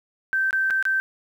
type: tone with dropouts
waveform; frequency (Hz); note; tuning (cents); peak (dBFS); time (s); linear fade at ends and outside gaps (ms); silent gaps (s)
sine; 1555; G6; -14; -19; 0.33-1; 0; 0.508-0.529 / 0.702-0.707 / 0.826-0.853
effects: 9-bit